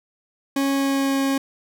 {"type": "tone with pitch glide", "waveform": "40% pulse", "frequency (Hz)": [275.1, 272.3], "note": ["C#4", "C#4"], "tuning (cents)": [-13, -31], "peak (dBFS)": -18, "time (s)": [0.56, 1.38], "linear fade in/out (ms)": 5, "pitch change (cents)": -18, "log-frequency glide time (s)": [0.73, 1.2], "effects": []}